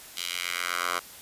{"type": "tone with high-pass filter sweep", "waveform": "10% pulse", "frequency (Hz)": 88, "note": "F2", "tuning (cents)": 14, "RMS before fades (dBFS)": -31, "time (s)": [0.16, 1], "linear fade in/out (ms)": 20, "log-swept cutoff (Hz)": [3400, 980], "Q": 1.7, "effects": ["white hiss -46 dBFS RMS until 1.21 s", "resampled to 32000 Hz"]}